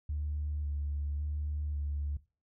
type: tone with vibrato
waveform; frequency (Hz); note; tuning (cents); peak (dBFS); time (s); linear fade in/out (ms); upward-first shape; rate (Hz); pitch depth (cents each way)
sine; 73.42; D2; 0; -31; 0.09-2.17; 5; square; 0.91; 21
effects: noise-tail reverb RT60 0.3 s tail -18 dB re dry + tanh soft clip ceiling -27 dBFS